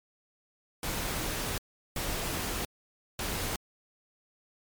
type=noise bursts at uneven times; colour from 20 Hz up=pink; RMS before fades=-33 dBFS; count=3; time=0.83-1.58 / 1.96-2.65 / 3.19-3.56 s; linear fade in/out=2 ms; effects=MP3 96 kbps